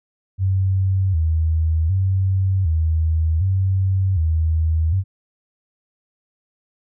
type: tone with vibrato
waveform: sine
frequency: 87.31 Hz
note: F2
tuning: in tune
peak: -15 dBFS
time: 0.38-5.04 s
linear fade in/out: 50 ms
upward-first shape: square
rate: 0.66 Hz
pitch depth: 150 cents each way
effects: none